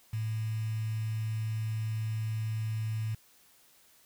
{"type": "tone with quantisation", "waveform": "sine", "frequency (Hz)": 110, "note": "A2", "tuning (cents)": 0, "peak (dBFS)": -30, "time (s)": [0.13, 3.15], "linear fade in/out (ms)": 5, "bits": 8, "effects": ["white hiss -62 dBFS RMS until 4.05 s"]}